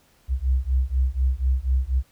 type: beating tone pair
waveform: sine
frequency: 62.8 / 66.9 Hz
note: B1 / C2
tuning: +30 / +39 cents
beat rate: 4.1 Hz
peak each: -22 dBFS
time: 0.28-2.03 s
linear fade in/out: 50 ms
effects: pink hiss -60 dBFS RMS until 2.11 s